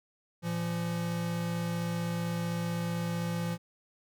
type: tone pair together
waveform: square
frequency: 114.99 / 170.7 Hz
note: A#2 / F3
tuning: -23 / -39 cents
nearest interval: perfect fifth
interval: 684 cents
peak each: -38 / -32 dBFS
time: 0.42-3.58 s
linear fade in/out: 50 ms
effects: none